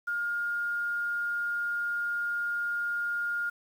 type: tone with quantisation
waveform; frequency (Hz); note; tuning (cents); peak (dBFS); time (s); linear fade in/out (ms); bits
sine; 1416; F6; +23; -28; 0.07-3.5; 10; 9
effects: none